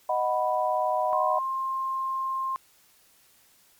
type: chord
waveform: sine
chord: B major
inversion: first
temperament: equal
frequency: 622.3 / 740 / 987.8 Hz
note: D#5 / F#5 / B5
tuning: 0 / 0 / 0 cents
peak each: -27 dBFS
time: 0.09-1.39 s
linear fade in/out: 5 ms
type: tone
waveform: sine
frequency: 1059 Hz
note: C6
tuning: 21 cents sharp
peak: -26 dBFS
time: 1.13-2.56 s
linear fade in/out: 0 ms
effects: white hiss -60 dBFS RMS until 3.79 s + MP3 96 kbps